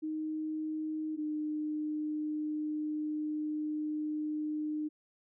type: tone pair in turn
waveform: sine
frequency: 311.1 / 304.2 Hz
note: D#4 / D#4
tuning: 0 / -39 cents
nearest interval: unison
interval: 39 cents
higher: first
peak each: -33 / -32 dBFS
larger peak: second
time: 0.02-1.17 / 1.17-4.89 s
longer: second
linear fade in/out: 20 ms
effects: none